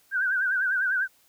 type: tone with vibrato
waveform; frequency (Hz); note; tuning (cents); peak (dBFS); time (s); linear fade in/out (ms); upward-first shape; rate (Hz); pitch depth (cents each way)
sine; 1527; G6; -46; -22; 0.11-1.08; 50; triangle; 10; 120
effects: white hiss -62 dBFS RMS until 1.28 s